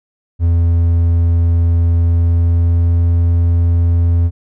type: tone with pitch glide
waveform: triangle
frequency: 84.6 to 85.24 Hz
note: E2 to F2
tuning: +45 to -41 cents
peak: -7 dBFS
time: 0.39-4.31 s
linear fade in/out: 50 ms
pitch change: +14 cents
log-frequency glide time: 1.95-3.01 s
effects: none